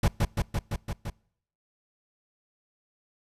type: noise with echo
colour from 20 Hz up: brown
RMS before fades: -19 dBFS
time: 0.03-0.08 s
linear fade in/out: 5 ms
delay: 170 ms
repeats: 6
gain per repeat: -2 dB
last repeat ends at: 1.1 s
effects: noise-tail reverb RT60 0.7 s tail -26 dB re dry + resampled to 32000 Hz